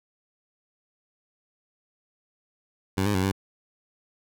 15% pulse tone with pitch steps, 95.6 / 102.9 / 93.3 / 97.2 Hz, G2 / G#2 / F#2 / G2, -43 / -16 / +15 / -14 cents, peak -16 dBFS, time 2.97-3.318 s, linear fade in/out 10 ms, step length 87 ms, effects none

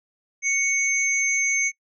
sine tone pair together, 2218 / 6297 Hz, C#7 / G8, 0 / +7 cents, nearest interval octave + tritone, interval 1807 cents, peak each -21 / -24 dBFS, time 0.42-1.72 s, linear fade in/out 50 ms, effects noise-tail reverb RT60 0.1 s tail -24 dB re dry

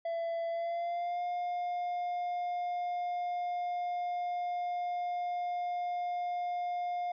triangle tone with pitch glide, 670 to 709 Hz, E5 to F5, +28 to +26 cents, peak -30 dBFS, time 0.05-7.12 s, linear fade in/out 5 ms, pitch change +98 cents, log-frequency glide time 0.49-1.23 s, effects resampled to 11025 Hz

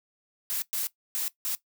blue noise bursts at uneven times, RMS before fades -30 dBFS, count 4, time 0.5-0.62 / 0.73-0.87 / 1.15-1.28 / 1.45-1.55 s, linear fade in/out 0 ms, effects noise-tail reverb RT60 0.1 s tail -17 dB re dry

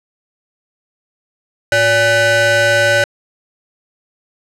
40% pulse ring-modulated tone, 466.2 Hz, A#4, in tune, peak -6 dBFS, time 1.72-3.04 s, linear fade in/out 2 ms, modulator 1040 Hz, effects low-pass 9000 Hz 12 dB/octave

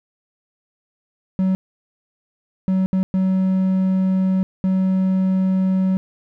triangle tone bursts at uneven times, 188.4 Hz, F#3, 32 cents sharp, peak -13 dBFS, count 5, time 1.39-1.55 / 2.68-2.86 / 2.93-3.03 / 3.14-4.43 / 4.64-5.97 s, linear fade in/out 0 ms, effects none

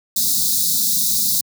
white band-stop noise, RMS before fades -18 dBFS, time 0.16-1.41 s, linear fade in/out 5 ms, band 250 to 3700 Hz, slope 96 dB/octave, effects high-pass 150 Hz 12 dB/octave

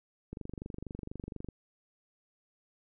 click train, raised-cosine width 3 ms, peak -27 dBFS, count 29, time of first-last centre 0.33-1.487 s, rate 24.2 Hz, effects none

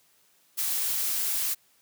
blue noise, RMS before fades -28 dBFS, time 0.57-1.55 s, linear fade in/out 20 ms, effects white hiss -64 dBFS RMS until 1.81 s + high-pass 80 Hz 12 dB/octave

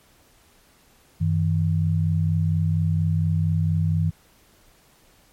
sine tone pair together, 95.2 / 159.5 Hz, F#2 / D#3, +50 / +43 cents, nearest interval major sixth, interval 893 cents, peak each -21 dBFS, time 1.2-4.11 s, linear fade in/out 20 ms, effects pink hiss -57 dBFS RMS until 5.32 s + MP3 64 kbps

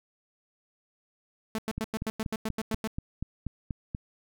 sawtooth tone bursts, 219.8 Hz, A3, 2 cents flat, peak -25 dBFS, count 11, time 1.55-2.874 s, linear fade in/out 0 ms, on 34 ms, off 95 ms
click train, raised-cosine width 5 ms, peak -20 dBFS, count 10, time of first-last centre 1.78-3.949 s, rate 4.15 Hz
effects none

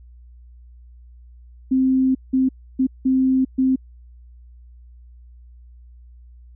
sine tone bursts at uneven times, 261.6 Hz, C4, in tune, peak -14 dBFS, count 5, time 1.71-2.15 / 2.33-2.49 / 2.79-2.87 / 3.05-3.45 / 3.58-3.76 s, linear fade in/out 10 ms, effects added 60 Hz sine -42 dBFS peak until 6.55 s

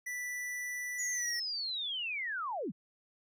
square tone with pitch glide, 1973 to 1902.5 Hz, B6 to A#6, -2 to +35 cents, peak -37 dBFS, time 0.06-1.4 s, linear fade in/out 10 ms, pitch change -63 cents, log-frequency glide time 1.13-1.28 s
sine linear sweep, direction down, 6890 to 129.7 Hz, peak -34 dBFS, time 0.98-2.72 s, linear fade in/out 20 ms
effects none

